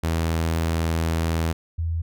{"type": "tone pair in turn", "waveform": ["sawtooth", "sine"], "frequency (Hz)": [81.9, 82.71], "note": ["E2", "E2"], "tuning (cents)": [-11, 6], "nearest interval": "unison", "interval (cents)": 17, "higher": "second", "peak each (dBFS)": [-17, -22], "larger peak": "first", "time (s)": [[0.03, 1.53], [1.78, 2.02]], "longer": "first", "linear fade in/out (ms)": 10, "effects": []}